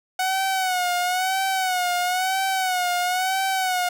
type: tone with vibrato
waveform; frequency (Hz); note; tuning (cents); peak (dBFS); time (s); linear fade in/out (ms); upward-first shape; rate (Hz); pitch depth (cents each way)
sawtooth; 740; F#5; 0; -17; 0.19-3.89; 5; sine; 1; 70
effects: none